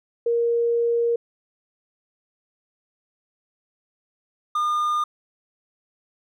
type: tone pair in turn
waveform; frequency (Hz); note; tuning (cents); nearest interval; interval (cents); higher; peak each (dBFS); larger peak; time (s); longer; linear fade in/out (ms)
sine / triangle; 469.1 / 1212.5; A#4 / D#6; +11 / -45; octave + major third; 1644; second; -18; neither; 0.26-1.16 / 4.55-5.04; first; 5
effects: none